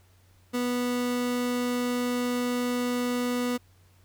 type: tone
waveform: 30% pulse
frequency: 245.6 Hz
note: B3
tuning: 9 cents flat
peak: -23 dBFS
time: 0.53-3.58 s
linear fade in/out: 20 ms
effects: added 92 Hz sine -57 dBFS peak until 4.04 s + pink hiss -64 dBFS RMS until 4.04 s